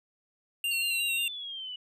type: tone with vibrato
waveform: square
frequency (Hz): 2761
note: F7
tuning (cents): -20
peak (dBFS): -28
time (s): 0.64-1.28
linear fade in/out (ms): 2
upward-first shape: square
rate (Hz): 5.6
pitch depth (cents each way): 19
type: exponential sweep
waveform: sine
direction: down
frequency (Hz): 4435 to 2935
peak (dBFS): -36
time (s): 0.71-1.76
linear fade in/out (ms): 5
effects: none